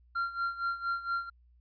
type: tone with tremolo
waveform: triangle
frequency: 1380 Hz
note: F6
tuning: 21 cents flat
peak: -26 dBFS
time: 0.15-1.3 s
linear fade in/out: 10 ms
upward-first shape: sine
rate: 4.3 Hz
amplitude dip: 80%
effects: added 60 Hz sine -59 dBFS peak until 1.6 s + resampled to 11025 Hz